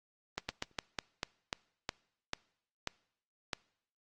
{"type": "slowing click train", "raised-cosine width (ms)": 0.2, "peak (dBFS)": -16, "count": 11, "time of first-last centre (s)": [0.38, 3.532], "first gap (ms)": 110, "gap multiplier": 1.22, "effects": ["noise-tail reverb RT60 0.7 s tail -24 dB re dry", "Opus 24 kbps"]}